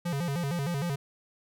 square tone with vibrato, 155.4 Hz, D#3, 2 cents flat, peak -29 dBFS, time 0.05-0.96 s, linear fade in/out 10 ms, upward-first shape square, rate 6.5 Hz, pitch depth 190 cents each way, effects none

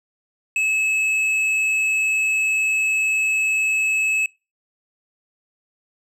sine tone with hard clipping, 2591 Hz, E7, 30 cents flat, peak -19 dBFS, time 0.56-4.26 s, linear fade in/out 2 ms, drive 7 dB, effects noise-tail reverb RT60 0.3 s tail -25 dB re dry + low-pass 12000 Hz 12 dB/octave

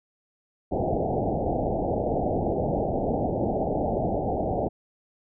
white low-pass noise, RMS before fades -26 dBFS, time 0.71-4.69 s, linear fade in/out 20 ms, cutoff 800 Hz, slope 96 dB/octave, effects none

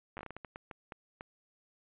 slowing click train, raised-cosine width 0.5 ms, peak -28 dBFS, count 13, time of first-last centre 0.17-1.209 s, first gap 9 ms, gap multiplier 1.37, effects resampled to 8000 Hz

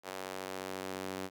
sawtooth tone with high-pass filter sweep, 94.3 Hz, F#2, 33 cents sharp, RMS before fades -41 dBFS, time 0.03-1.3 s, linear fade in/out 50 ms, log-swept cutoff 550 to 280 Hz, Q 0.99, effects none

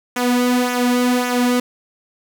sawtooth tone with flanger, 246.9 Hz, B3, in tune, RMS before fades -17 dBFS, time 0.16-1.6 s, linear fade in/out 5 ms, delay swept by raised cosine 0.22 to 2.92 ms, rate 1.8 Hz, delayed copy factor -0.6, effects 8-bit

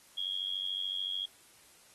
sine tone with amplitude modulation, 3297 Hz, G#7, 13 cents flat, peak -29 dBFS, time 0.17-1.26 s, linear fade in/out 10 ms, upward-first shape sine, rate 93.6 Hz, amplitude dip 85%, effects white hiss -60 dBFS RMS until 1.94 s + AAC 32 kbps

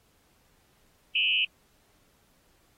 sine tone with frequency modulation, 2783 Hz, F7, 7 cents flat, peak -22 dBFS, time 1.15-1.45 s, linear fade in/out 5 ms, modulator 96.7 Hz, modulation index 2.9, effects pink hiss -66 dBFS RMS until 2.77 s + AAC 48 kbps

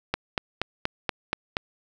click train, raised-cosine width 0.3 ms, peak -8 dBFS, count 7, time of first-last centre 0.14-1.569 s, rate 4.2 Hz, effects none

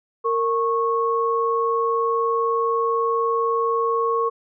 sine tone pair together, 461 / 1100 Hz, A#4 / C#6, -19 / -14 cents, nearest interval octave + minor third, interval 1505 cents, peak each -21 dBFS, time 0.24-4.3 s, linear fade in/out 20 ms, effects none

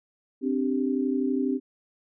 sine chord, C suspended second, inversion none, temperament equal, 261.6 / 293.7 / 392 Hz, C4 / D4 / G4, 0 / 0 / 0 cents, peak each -25 / -29 / -30 dBFS, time 0.41-1.6 s, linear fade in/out 50 ms, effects none

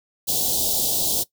white band-stop noise, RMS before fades -22 dBFS, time 0.27-1.24 s, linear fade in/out 20 ms, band 820 to 3300 Hz, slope 48 dB/octave, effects noise-tail reverb RT60 0.1 s tail -18 dB re dry

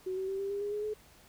sine tone with pitch steps, 373 / 380.2 / 387.5 / 395 / 402.6 / 410.3 / 418.2 / 426.2 Hz, F#4 / F#4 / G4 / G4 / G4 / G#4 / G#4 / G#4, +14 / +47 / -20 / +13 / +46 / -21 / +12 / +45 cents, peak -32 dBFS, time 0.06-0.94 s, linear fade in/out 10 ms, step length 110 ms, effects pink hiss -59 dBFS RMS until 1.28 s

